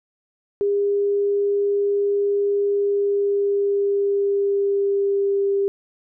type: tone with pitch glide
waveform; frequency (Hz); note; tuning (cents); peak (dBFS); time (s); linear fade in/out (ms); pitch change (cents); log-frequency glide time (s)
sine; 404.1 to 397.2; G#4 to G4; -47 to +23; -17; 0.61-5.68; 0; -30; 2.69-5.57
effects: none